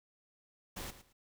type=noise with echo; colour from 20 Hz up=pink; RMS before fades=-43 dBFS; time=0.76-0.91 s; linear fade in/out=10 ms; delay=110 ms; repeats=2; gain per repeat=-13 dB; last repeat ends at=1.13 s; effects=none